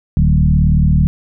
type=tone with frequency modulation; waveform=sine; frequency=109.5 Hz; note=A2; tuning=8 cents flat; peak=-8 dBFS; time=0.17-1.07 s; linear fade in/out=0 ms; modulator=38.1 Hz; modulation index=2; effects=none